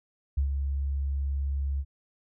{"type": "tone with ADSR envelope", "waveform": "sine", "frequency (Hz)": 69.3, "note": "C#2", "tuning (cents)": 0, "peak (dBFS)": -21, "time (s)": [0.37, 1.85], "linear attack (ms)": 9, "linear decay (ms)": 100, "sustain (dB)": -5, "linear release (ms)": 53, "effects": []}